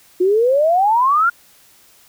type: exponential sweep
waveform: sine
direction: up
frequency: 353.1 to 1436 Hz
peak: -11 dBFS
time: 0.2-1.3 s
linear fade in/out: 10 ms
effects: white hiss -50 dBFS RMS until 2.08 s